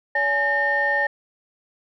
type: tone cluster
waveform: sine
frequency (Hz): 569 / 838 / 1820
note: C#5 / G#5 / A#6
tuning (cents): +45 / +15 / -42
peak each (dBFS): -25 / -25 / -19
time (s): 0.15-1.07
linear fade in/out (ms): 5
effects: tanh soft clip ceiling -11 dBFS